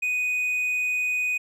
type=tone; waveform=triangle; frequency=2489 Hz; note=D#7; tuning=in tune; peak=-21 dBFS; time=0.02-1.38 s; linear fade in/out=10 ms; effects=none